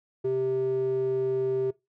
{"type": "tone with band-pass filter", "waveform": "square", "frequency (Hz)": 130.5, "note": "C3", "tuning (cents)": -4, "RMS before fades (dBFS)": -27, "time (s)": [0.24, 1.71], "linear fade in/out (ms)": 10, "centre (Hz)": 370, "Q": 6.1, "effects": ["noise-tail reverb RT60 0.2 s tail -20 dB re dry"]}